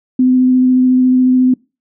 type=tone with vibrato; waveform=sine; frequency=254.8 Hz; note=C4; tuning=46 cents flat; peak=-7 dBFS; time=0.19-1.54 s; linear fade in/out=5 ms; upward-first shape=square; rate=14 Hz; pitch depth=8 cents each way; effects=noise-tail reverb RT60 0.3 s tail -25 dB re dry